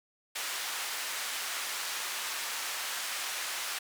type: band-pass noise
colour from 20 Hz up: pink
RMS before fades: -36 dBFS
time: 0.35-3.79 s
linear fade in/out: 10 ms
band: 1200 to 13000 Hz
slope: 12 dB/octave
effects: none